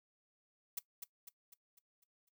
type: noise with echo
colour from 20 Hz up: blue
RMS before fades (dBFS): -39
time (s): 0.77-0.79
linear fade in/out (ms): 5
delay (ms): 250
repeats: 6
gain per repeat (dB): -6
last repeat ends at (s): 2.29
effects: noise-tail reverb RT60 0.1 s tail -18 dB re dry